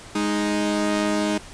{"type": "tone pair together", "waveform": "sawtooth", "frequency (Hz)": [207.6, 311.1], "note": ["G#3", "D#4"], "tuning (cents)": [0, 0], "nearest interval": "perfect fifth", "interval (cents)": 700, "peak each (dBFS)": [-20, -19], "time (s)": [0.15, 1.38], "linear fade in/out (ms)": 5, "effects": ["pink hiss -42 dBFS RMS until 1.53 s", "resampled to 22050 Hz"]}